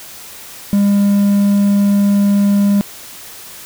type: tone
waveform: triangle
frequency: 201.6 Hz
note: G3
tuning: 49 cents sharp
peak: -7 dBFS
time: 0.73-2.81 s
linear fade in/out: 0 ms
effects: white hiss -34 dBFS RMS until 3.65 s